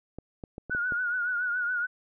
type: clicks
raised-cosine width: 2 ms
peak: -25 dBFS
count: 6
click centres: 0.186 / 0.438 / 0.581 / 0.697 / 0.749 / 0.922 s
type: tone with vibrato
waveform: sine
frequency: 1456 Hz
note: F#6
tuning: 28 cents flat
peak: -26 dBFS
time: 0.7-1.87 s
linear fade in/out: 20 ms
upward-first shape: triangle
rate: 7.1 Hz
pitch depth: 71 cents each way
effects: none